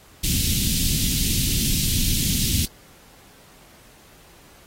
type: band-stop noise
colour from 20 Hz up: pink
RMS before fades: -22 dBFS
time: 0.23-2.66 s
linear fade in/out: 10 ms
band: 250 to 3000 Hz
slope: 24 dB/octave
effects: pink hiss -51 dBFS RMS until 4.66 s + AAC 48 kbps